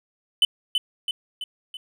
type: tone with echo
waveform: triangle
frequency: 3019 Hz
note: F#7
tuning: 34 cents sharp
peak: -12 dBFS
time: 0.42-0.45 s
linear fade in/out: 2 ms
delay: 330 ms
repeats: 4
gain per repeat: -5 dB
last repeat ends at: 1.77 s
effects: none